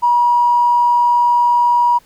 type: tone with tanh clipping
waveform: triangle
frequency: 962 Hz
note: B5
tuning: 46 cents flat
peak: -9 dBFS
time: 0.02-1.99 s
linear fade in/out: 20 ms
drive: 2 dB
effects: pink hiss -51 dBFS RMS until 2.05 s